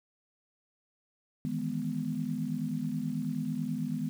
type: chord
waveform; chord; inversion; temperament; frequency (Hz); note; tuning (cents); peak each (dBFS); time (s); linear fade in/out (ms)
sine; E major seventh; third; equal; 155.56 / 164.81 / 207.7 / 246.9; D#3 / E3 / G#3 / B3; 0 / 0 / 0 / 0; -37 / -38 / -36 / -34; 1.45-4.09; 0
effects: 9-bit